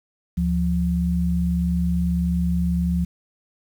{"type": "tone pair together", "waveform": "sine", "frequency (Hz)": [73.42, 175.03], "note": ["D2", "F3"], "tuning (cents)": [0, 4], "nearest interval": "octave + minor third", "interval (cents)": 1504, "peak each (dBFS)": [-23, -20], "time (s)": [0.37, 3.05], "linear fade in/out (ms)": 10, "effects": ["8-bit"]}